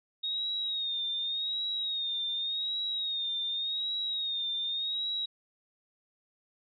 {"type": "tone with vibrato", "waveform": "sine", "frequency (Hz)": 3729, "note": "A#7", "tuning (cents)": 0, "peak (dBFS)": -30, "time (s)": [0.23, 5.26], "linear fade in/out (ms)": 10, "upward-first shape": "sine", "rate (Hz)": 0.87, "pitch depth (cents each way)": 66, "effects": []}